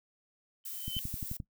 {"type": "tone with exponential growth", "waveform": "sine", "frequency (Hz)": 3064, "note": "G7", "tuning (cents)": -40, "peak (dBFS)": -31, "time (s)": [0.64, 0.99], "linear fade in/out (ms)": 0, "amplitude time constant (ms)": 76}
{"type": "noise", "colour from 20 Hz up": "violet", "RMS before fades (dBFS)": -41, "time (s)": [0.65, 1.37], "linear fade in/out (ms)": 5}
{"type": "click train", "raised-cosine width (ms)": 5, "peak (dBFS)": -26, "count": 7, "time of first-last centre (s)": [0.88, 1.402], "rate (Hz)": 11.5}
{"effects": ["noise-tail reverb RT60 0.1 s tail -18 dB re dry"]}